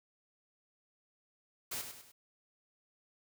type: noise with echo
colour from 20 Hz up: white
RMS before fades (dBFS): -39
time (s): 1.71-1.82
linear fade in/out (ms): 10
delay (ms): 100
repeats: 3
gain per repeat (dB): -7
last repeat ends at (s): 2.12
effects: none